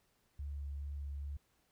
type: tone with vibrato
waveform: sine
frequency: 71.1 Hz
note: C#2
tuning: 45 cents sharp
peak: -39 dBFS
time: 0.39-1.37 s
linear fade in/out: 5 ms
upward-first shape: sine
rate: 2.4 Hz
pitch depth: 12 cents each way
effects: pink hiss -75 dBFS RMS until 1.71 s